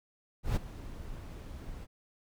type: noise with ADSR envelope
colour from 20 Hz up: brown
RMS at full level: -27 dBFS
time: 0.43-1.87 s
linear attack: 130 ms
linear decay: 17 ms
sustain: -16 dB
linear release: 39 ms
effects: none